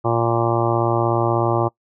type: harmonic tone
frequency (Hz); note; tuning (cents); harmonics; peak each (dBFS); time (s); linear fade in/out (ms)
116.54; A#2; 0; 1 / 2 / 3 / 4 / 5 / 6 / 7 / 8 / 9 / 10; -22 / -31 / -21 / -29 / -24 / -27 / -25 / -29 / -28 / -28; 0.04-1.69; 20
effects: noise-tail reverb RT60 0.1 s tail -22 dB re dry